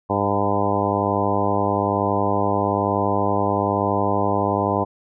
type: harmonic tone with a mistuned harmonic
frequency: 101.1 Hz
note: G#2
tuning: 46 cents flat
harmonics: 1 / 2 / 3 / 4 / 5 / 6 / 7 / 8 / 9 / 10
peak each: -27 / -27 / -27 / -27 / -27 / -27 / -27 / -27 / -27 / -27 dBFS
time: 0.09-4.85 s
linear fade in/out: 20 ms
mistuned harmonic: 8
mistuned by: +20 cents
effects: none